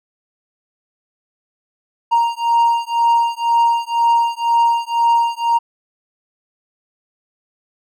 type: beating tone pair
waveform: triangle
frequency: 932.3 / 934.3 Hz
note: A#5 / A#5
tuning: 0 / +4 cents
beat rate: 2 Hz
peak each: -14 dBFS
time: 2.11-5.59 s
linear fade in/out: 20 ms
effects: none